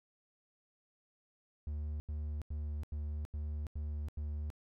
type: tone bursts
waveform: triangle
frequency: 74.8 Hz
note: D2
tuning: 32 cents sharp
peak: -34 dBFS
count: 7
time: 1.67-4.502 s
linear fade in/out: 0 ms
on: 330 ms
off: 87 ms
effects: none